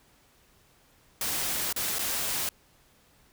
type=noise with dropouts; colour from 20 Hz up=white; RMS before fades=-30 dBFS; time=1.21-2.49 s; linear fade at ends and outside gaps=2 ms; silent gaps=1.727-1.762 / 1.986-1.991 s; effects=pink hiss -62 dBFS RMS until 3.32 s